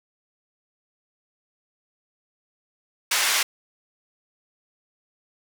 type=band-pass noise; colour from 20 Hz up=pink; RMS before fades=-22 dBFS; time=3.11-3.43 s; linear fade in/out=5 ms; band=1400 to 11000 Hz; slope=12 dB/octave; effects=none